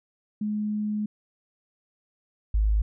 sine tone pair in turn, 210.8 / 52.7 Hz, G#3 / G#1, +26 / +26 cents, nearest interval 2 octaves, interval 2400 cents, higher first, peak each -25 / -19 dBFS, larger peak second, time 0.41-1.06 / 2.54-2.82 s, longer first, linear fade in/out 5 ms, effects none

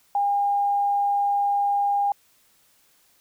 sine tone, 808 Hz, G#5, 48 cents flat, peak -19 dBFS, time 0.15-2.12 s, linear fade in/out 2 ms, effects white hiss -61 dBFS RMS until 3.2 s

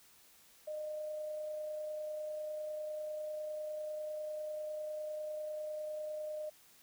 sine tone with amplitude modulation, 611 Hz, D#5, 32 cents flat, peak -37 dBFS, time 0.67-6.5 s, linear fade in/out 10 ms, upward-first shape sine, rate 30 Hz, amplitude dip 25%, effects white hiss -63 dBFS RMS until 6.82 s

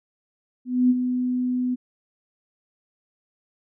sine tone with ADSR envelope, 250.3 Hz, B3, 23 cents sharp, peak -13 dBFS, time 0.65-1.76 s, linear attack 250 ms, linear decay 37 ms, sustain -8 dB, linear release 24 ms, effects none

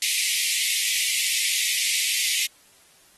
pink high-pass noise, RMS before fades -24 dBFS, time 0.02-2.46 s, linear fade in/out 2 ms, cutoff 2000 Hz, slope 96 dB/octave, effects white hiss -56 dBFS RMS until 3.17 s + AAC 32 kbps

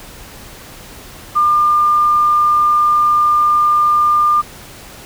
sine tone, 1200 Hz, D6, 37 cents sharp, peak -9 dBFS, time 1.35-4.42 s, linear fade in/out 20 ms, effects pink hiss -36 dBFS RMS until 5.05 s

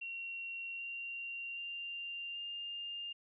sine tone with pitch steps, 2741 / 2763 / 2786 / 2808 Hz, F7 / F7 / F7 / F7, -33 / -19 / -5 / +9 cents, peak -40 dBFS, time 0.01-3.13 s, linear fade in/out 10 ms, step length 780 ms, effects none

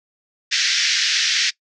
white band-pass noise, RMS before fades -19 dBFS, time 0.51-1.51 s, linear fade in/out 20 ms, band 1600 to 6000 Hz, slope 48 dB/octave, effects noise-tail reverb RT60 0.1 s tail -21 dB re dry

